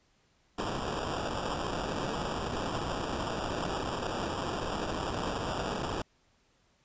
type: noise with sample-and-hold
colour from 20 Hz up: violet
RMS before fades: -34 dBFS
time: 0.58-6.02 s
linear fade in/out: 5 ms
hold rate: 2100 Hz
effects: pink hiss -69 dBFS RMS until 6.84 s + resampled to 16000 Hz